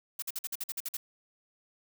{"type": "noise bursts", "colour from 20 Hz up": "blue", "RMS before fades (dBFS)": -35, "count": 10, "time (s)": [0.19, 0.97], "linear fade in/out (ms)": 5, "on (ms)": 33, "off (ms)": 50, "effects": []}